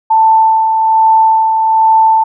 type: tone with tremolo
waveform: sine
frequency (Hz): 886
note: A5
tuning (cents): +12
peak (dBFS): -4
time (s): 0.1-2.24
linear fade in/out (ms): 10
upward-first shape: sine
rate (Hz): 1.2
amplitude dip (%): 40
effects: none